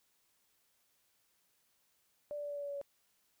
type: tone with pitch steps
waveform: sine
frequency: 587.3 / 583.9 / 580.6 / 577.2 / 573.9 / 570.6 / 567.3 / 564 Hz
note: D5 / D5 / D5 / D5 / D5 / C#5 / C#5 / C#5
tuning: 0 / -10 / -20 / -30 / -40 / +50 / +40 / +30 cents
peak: -38 dBFS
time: 2.31-2.814 s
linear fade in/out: 0 ms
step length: 63 ms
effects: white hiss -75 dBFS RMS until 3.4 s